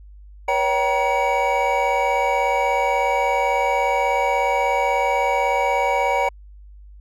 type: tone cluster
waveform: triangle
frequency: 484.6 / 561 / 772 / 950 / 2259 Hz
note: B4 / C#5 / G5 / A#5 / C#7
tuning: -33 / +21 / -27 / +33 / +32 cents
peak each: -25 / -21 / -21 / -20 / -24 dBFS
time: 0.48-6.29 s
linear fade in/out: 5 ms
effects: added 50 Hz sine -40 dBFS peak until 7 s